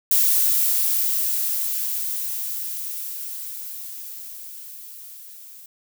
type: noise with level ramp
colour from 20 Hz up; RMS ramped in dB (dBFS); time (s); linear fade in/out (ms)
violet; -17 to -43; 0.11-5.66; 2
effects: none